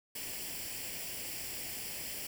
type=noise with comb filter; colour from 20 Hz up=white; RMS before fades=-41 dBFS; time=0.15-2.27 s; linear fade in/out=5 ms; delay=0.39 ms; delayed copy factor=+0.65; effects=none